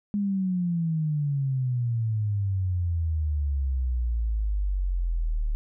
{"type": "exponential sweep", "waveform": "sine", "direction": "down", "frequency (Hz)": [206.8, 36.71], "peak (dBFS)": -23, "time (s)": [0.14, 5.55], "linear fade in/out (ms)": 0, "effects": []}